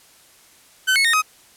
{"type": "tone with pitch steps", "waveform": "30% pulse", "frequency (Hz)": [1523, 2193, 1845, 1260], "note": ["F#6", "C#7", "A#6", "D#6"], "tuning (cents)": [50, -19, -18, 21], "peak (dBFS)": -12, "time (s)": [0.87, 1.222], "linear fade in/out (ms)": 20, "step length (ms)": 88, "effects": ["white hiss -51 dBFS RMS until 1.56 s", "low-pass 12000 Hz 12 dB/octave"]}